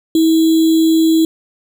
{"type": "tone with sample-and-hold", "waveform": "sine", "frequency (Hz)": 322.9, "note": "E4", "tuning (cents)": -36, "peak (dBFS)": -8, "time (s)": [0.15, 1.25], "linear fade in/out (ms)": 2, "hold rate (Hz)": 3675, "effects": []}